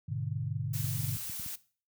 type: chord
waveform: sine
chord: G# diminished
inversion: none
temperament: just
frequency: 103.83 / 124.59 / 149.51 Hz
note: G#2 / B2 / D3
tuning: 0 / +16 / +31 cents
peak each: -36 dBFS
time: 0.08-1.16 s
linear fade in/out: 10 ms
type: noise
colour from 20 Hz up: blue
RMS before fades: -39 dBFS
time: 0.73-1.56 s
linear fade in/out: 10 ms
type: clicks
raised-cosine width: 5 ms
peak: -33 dBFS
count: 8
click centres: 0.844 / 0.974 / 1.032 / 1.094 / 1.166 / 1.297 / 1.397 / 1.462 s
effects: noise-tail reverb RT60 0.4 s tail -18 dB re dry + high-pass 60 Hz 12 dB/octave